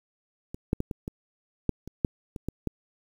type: clicks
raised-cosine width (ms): 3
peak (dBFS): -23 / -10 / -15 / -19 / -20 / -10 / -26 / -9 / -23 / -17 / -15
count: 11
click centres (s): 0.545 / 0.731 / 0.804 / 0.912 / 1.079 / 1.693 / 1.876 / 2.048 / 2.362 / 2.486 / 2.673
effects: 8-bit